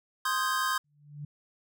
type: chord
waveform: square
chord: Ab major seventh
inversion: first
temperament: equal with one note detuned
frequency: 1046.5 / 1244.5 / 1568 / 1638.3 Hz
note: C6 / Eb6 / G6 / Ab6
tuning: 0 / 0 / 0 / -24 cents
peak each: -31 / -33 / -34 / -36 dBFS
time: 0.25-0.78 s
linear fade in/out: 5 ms
type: tone with exponential growth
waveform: sine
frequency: 146.5 Hz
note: D3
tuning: 4 cents flat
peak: -34 dBFS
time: 0.84-1.25 s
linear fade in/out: 5 ms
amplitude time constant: 89 ms
effects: none